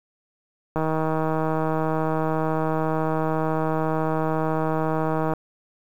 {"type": "click train", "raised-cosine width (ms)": 1, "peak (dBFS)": -11, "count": 724, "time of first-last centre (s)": [0.76, 5.336], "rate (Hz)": 158, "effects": ["8-bit"]}